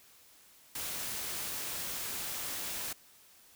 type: noise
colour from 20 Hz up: white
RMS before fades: -38 dBFS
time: 0.75-2.93 s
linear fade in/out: 5 ms
effects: white hiss -60 dBFS RMS until 3.55 s